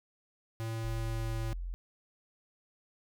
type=tone with pitch glide; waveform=square; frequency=112.9 to 112.18 Hz; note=A2 to A2; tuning=+45 to +34 cents; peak=-35 dBFS; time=0.6-1.53 s; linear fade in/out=0 ms; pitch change=-11 cents; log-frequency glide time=0.93-1.41 s
type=tone; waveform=sine; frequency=43.65 Hz; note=F1; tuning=in tune; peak=-35 dBFS; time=0.84-1.74 s; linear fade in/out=0 ms
effects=none